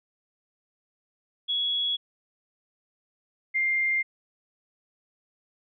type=tone pair in turn; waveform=sine; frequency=3355 / 2106 Hz; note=G#7 / C7; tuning=+17 / +11 cents; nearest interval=minor sixth; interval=806 cents; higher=first; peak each=-24 / -22 dBFS; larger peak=second; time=1.48-1.97 / 3.54-4.03 s; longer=neither; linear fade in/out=20 ms; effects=none